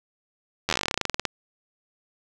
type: slowing click train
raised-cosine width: 0.2 ms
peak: -6 dBFS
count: 21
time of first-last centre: 0.69-1.253 s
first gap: 11 ms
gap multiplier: 1.09
effects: none